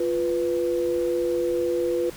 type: tone pair together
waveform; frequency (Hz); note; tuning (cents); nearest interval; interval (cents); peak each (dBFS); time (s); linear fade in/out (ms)
sine; 349.2 / 493.8; F4 / B4; 0 / 0; tritone; 600; -24; 0-2.1; 5
effects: pink hiss -43 dBFS RMS until 2.16 s